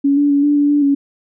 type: tone with pitch steps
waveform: sine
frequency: 280.2 / 288.5 / 283.4 / 291.6 / 288.7 / 291.2 / 280.4 Hz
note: C#4 / D4 / C#4 / D4 / D4 / D4 / C#4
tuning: +19 / -31 / +38 / -12 / -30 / -15 / +20 cents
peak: -10 dBFS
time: 0.04-0.95 s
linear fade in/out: 10 ms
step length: 130 ms
effects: none